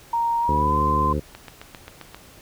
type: tone with pitch glide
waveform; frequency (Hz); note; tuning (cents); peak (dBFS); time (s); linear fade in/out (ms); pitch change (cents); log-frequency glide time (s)
sine; 932.3 to 1034.5; A#5 to C6; 0 to -20; -19; 0.13-1.13; 5; +180; 0.4-0.8
type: harmonic tone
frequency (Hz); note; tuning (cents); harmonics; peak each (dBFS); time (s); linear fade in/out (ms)
74.3; D2; +21; 1 / 2 / 3 / 4 / 5 / 6 / 7; -25 / -28 / -30 / -31 / -32 / -33 / -33; 0.48-1.2; 10
type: click train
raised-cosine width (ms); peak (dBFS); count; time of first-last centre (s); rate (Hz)
0.3; -21; 7; 1.35-2.146; 7.54
effects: pink hiss -48 dBFS RMS until 2.41 s